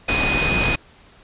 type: tone in noise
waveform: sine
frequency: 2489 Hz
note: D#7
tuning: in tune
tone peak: -20 dBFS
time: 0.08-0.76 s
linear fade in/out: 10 ms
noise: pink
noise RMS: -21 dBFS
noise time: 0.08-0.76 s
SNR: -2 dB
effects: pink hiss -50 dBFS RMS until 1.23 s + resampled to 8000 Hz